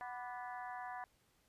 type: harmonic tone with a mistuned harmonic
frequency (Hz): 246.9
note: B3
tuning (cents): 0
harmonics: 3 / 4 / 5 / 6 / 7 / 8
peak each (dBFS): -46 / -48 / -55 / -56 / -52 / -59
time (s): 0.01-1.04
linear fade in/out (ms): 0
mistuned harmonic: 5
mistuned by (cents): -65
effects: pink hiss -74 dBFS RMS until 1.48 s + resampled to 32000 Hz